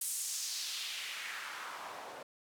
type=noise with band-pass filter sweep; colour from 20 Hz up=white; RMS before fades=-41 dBFS; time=0.01-2.23 s; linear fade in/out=5 ms; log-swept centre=9900 to 580 Hz; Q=1.8; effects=none